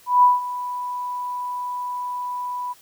sine tone with ADSR envelope, 987.8 Hz, B5, in tune, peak -9 dBFS, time 0.06-2.74 s, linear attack 170 ms, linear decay 170 ms, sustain -16 dB, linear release 25 ms, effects white hiss -52 dBFS RMS until 2.81 s

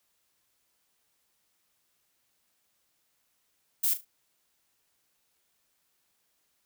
violet noise with echo, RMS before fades -26 dBFS, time 3.83-3.94 s, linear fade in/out 10 ms, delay 37 ms, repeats 3, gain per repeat -11 dB, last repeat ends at 4.051 s, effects white hiss -74 dBFS RMS until 6.65 s

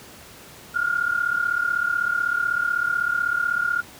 sine tone pair together, 1396.9 / 1432.9 Hz, F6 / F6, 0 / +44 cents, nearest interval unison, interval 44 cents, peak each -23 dBFS, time 0.74-3.82 s, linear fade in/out 20 ms, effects pink hiss -44 dBFS RMS until 3.99 s + high-pass 80 Hz 12 dB/octave

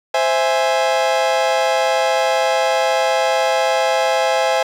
40% pulse chord, C augmented, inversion none, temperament equal, 523.3 / 659.3 / 830.6 Hz, C5 / E5 / G#5, 0 / 0 / 0 cents, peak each -18 dBFS, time 0.14-4.63 s, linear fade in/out 5 ms, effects low-pass 6000 Hz 12 dB/octave + 7-bit

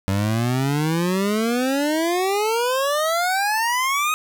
25% pulse exponential sweep, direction up, 95.1 to 1266 Hz, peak -15 dBFS, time 0.08-4.14 s, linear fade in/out 0 ms, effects none

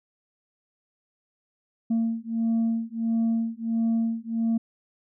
sine beating tone pair, 227 / 228.5 Hz, A#3 / A#3, -46 / -34 cents, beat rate 1.5 Hz, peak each -24 dBFS, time 1.9-4.58 s, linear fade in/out 10 ms, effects tanh soft clip ceiling -19 dBFS

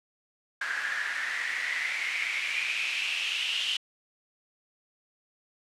white noise with band-pass filter sweep, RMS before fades -31 dBFS, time 0.61-3.77 s, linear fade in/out 5 ms, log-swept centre 1600 to 3000 Hz, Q 7.2, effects low-pass 9000 Hz 12 dB/octave

